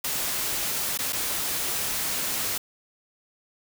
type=noise with dropouts; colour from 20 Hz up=white; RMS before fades=-28 dBFS; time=0.04-2.58 s; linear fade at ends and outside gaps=5 ms; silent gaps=0.976-0.988 / 1.125-1.129 s; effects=none